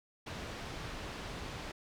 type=low-pass noise; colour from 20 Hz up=pink; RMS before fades=-43 dBFS; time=0.26-1.72 s; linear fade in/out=10 ms; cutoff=4600 Hz; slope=12 dB/octave; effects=none